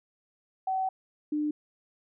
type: tone pair in turn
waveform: sine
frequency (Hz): 759 / 299.7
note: F#5 / D4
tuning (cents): +44 / +35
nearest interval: octave + major third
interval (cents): 1609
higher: first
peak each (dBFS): -26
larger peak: neither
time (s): 0.67-0.89 / 1.32-1.51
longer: first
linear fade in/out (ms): 5
effects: none